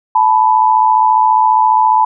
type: tone pair together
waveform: sine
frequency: 873.1 / 987.8 Hz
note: A5 / B5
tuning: -14 / 0 cents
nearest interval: major second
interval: 214 cents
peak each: -10 dBFS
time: 0.15-2.05 s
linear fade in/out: 5 ms
effects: none